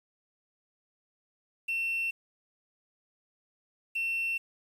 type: tone pair in turn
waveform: triangle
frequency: 2700 / 2700 Hz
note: E7 / E7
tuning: +41 / +41 cents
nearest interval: unison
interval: 0 cents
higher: neither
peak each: -26 dBFS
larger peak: neither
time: 1.68-2.11 / 3.95-4.38 s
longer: neither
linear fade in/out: 10 ms
effects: tanh soft clip ceiling -23 dBFS + 9-bit